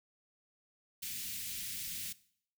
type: band-stop noise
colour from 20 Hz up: white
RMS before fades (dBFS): -41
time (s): 1.02-2.13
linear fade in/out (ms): 10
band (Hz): 240 to 2100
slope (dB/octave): 24
effects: noise-tail reverb RT60 0.6 s tail -19 dB re dry